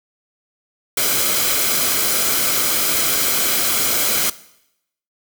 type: noise with comb filter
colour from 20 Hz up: white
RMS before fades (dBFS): -18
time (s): 0.97-4.3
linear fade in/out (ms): 5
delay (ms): 1.1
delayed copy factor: -0.5
effects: noise-tail reverb RT60 0.8 s tail -18 dB re dry